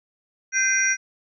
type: tone cluster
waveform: sine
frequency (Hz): 1557 / 2060 / 2442 / 5750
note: G6 / C7 / D#7 / F8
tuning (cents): -12 / -28 / -33 / +50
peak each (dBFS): -22 / -25 / -29 / -22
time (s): 0.52-0.97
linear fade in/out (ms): 50
effects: none